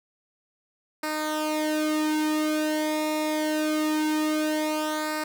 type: tone with flanger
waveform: sawtooth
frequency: 307.5 Hz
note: D#4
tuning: 20 cents flat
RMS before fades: -26 dBFS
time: 1.03-5.24 s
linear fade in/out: 5 ms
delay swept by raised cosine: 0.31 to 2.61 ms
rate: 0.24 Hz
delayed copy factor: -0.75
effects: none